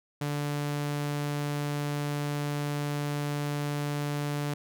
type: tone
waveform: sawtooth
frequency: 145.8 Hz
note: D3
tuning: 12 cents flat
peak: -25 dBFS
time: 0.21-4.54 s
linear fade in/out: 5 ms
effects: none